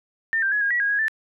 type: tone with pitch steps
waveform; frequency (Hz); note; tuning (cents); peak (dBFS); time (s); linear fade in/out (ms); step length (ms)
sine; 1804 / 1580 / 1684 / 1629 / 1931 / 1637 / 1655 / 1764; A6 / G6 / G#6 / G#6 / B6 / G#6 / G#6 / A6; +43 / +13 / +24 / -34 / -39 / -25 / -6 / +4; -19; 0.33-1.082; 0; 94
effects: none